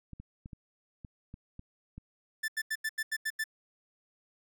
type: clicks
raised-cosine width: 5 ms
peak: -32 dBFS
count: 8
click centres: 0.133 / 0.2 / 0.459 / 0.532 / 1.048 / 1.341 / 1.594 / 1.98 s
type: tone bursts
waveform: 45% pulse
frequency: 1760 Hz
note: A6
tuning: in tune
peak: -30 dBFS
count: 8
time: 2.43-3.441 s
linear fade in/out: 10 ms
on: 52 ms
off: 85 ms
effects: none